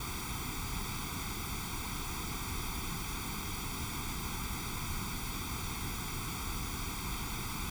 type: noise with comb filter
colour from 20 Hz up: pink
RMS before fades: -38 dBFS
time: 0-7.7 s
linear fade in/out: 5 ms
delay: 0.86 ms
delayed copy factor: +0.95
effects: none